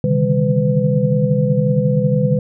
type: tone cluster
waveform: sine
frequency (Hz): 130.9 / 145.8 / 156.7 / 199.1 / 503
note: C3 / D3 / D#3 / G3 / B4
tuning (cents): +1 / -12 / +13 / +27 / +32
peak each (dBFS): -19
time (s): 0.04-2.39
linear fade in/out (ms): 2
effects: none